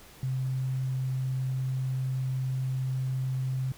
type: tone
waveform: sine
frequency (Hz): 130.6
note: C3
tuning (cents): -3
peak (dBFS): -27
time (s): 0.23-3.72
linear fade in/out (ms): 2
effects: pink hiss -52 dBFS RMS until 3.77 s